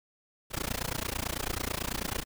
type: noise with amplitude modulation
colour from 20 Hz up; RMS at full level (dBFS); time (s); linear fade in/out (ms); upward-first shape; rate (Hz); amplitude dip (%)
pink; -30; 0.5-2.25; 50; sine; 29.1; 100
effects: none